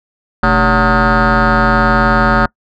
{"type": "tone with frequency modulation", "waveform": "sine", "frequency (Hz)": 740, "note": "F#5", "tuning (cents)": 0, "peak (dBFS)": -5, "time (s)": [0.43, 2.46], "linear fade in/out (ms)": 5, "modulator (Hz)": 173, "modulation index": 4.7, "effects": ["noise-tail reverb RT60 0.1 s tail -26 dB re dry", "tanh soft clip ceiling -7 dBFS"]}